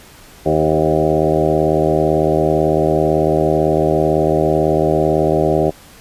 harmonic tone with a mistuned harmonic, 78 Hz, D#2, 5 cents sharp, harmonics 1 / 2 / 3 / 4 / 5 / 6 / 7 / 8 / 9 / 10, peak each -26 / -20 / -27 / -20 / -17 / -25 / -20 / -20 / -22 / -27 dBFS, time 0.45-5.71 s, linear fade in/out 20 ms, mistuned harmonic 7, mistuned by -25 cents, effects pink hiss -42 dBFS RMS until 6 s + resampled to 32000 Hz

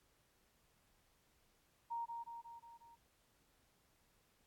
sine tone with echo, 932.3 Hz, A#5, in tune, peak -39 dBFS, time 1.9-2.06 s, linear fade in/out 20 ms, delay 180 ms, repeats 5, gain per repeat -4 dB, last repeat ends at 2.96 s, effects pink hiss -75 dBFS RMS until 4.46 s + AAC 64 kbps

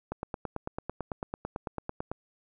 click train, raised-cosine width 1 ms, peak -19 dBFS, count 19, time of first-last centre 0.12-2.116 s, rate 9.02 Hz, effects none

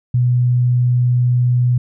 sine tone, 123.4 Hz, B2, 1 cent flat, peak -11 dBFS, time 0.14-1.78 s, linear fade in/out 5 ms, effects none

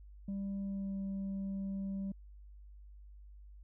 sine tone with pitch glide, 197.1 to 194.84 Hz, G3 to G3, +10 to -10 cents, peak -33 dBFS, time 0.28-2.12 s, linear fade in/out 5 ms, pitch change -20 cents, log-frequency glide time 0.61-0.96 s, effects tanh soft clip ceiling -35 dBFS + added 50 Hz sine -51 dBFS peak until 3.63 s

